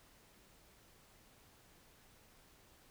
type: silence
effects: pink hiss -65 dBFS RMS until 2.9 s